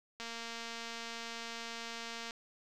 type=click train; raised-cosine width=0.2 ms; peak=-26 dBFS; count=488; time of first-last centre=0.2-2.308 s; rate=231 Hz; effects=none